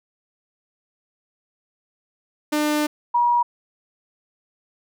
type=tone pair in turn; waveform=sawtooth / sine; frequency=299.9 / 959 Hz; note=D4 / A#5; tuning=+36 / +49 cents; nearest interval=octave + minor sixth; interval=2013 cents; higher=second; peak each=-15 dBFS; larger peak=neither; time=2.52-2.87 / 3.14-3.43 s; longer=first; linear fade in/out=10 ms; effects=none